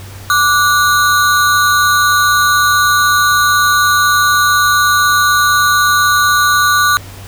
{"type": "ring-modulated tone", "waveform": "square", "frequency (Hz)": 1316, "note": "E6", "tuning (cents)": -3, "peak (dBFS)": -6, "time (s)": [0.3, 6.97], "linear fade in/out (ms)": 0, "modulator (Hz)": 146, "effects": ["added 97 Hz sine -30 dBFS peak until 7.27 s", "pink hiss -35 dBFS RMS until 7.27 s"]}